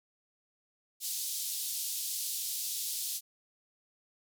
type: band-pass noise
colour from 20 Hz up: white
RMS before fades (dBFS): -36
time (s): 1-3.21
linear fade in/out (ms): 50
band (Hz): 3600 to 15000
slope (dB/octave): 24
effects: none